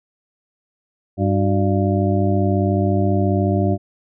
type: harmonic tone with a mistuned harmonic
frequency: 98.7 Hz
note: G2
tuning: 12 cents sharp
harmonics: 1 / 2 / 3 / 4 / 6 / 7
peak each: -18 / -21 / -23 / -24 / -26 / -26 dBFS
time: 1.17-3.78 s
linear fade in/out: 50 ms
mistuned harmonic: 4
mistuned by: -110 cents
effects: none